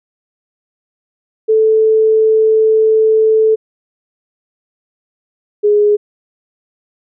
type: tone pair in turn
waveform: sine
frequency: 438.6 / 416.1 Hz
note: A4 / G#4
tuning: -6 / +3 cents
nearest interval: minor second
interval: 91 cents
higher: first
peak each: -7 dBFS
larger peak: neither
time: 1.48-3.56 / 5.63-5.97 s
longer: first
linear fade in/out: 20 ms
effects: none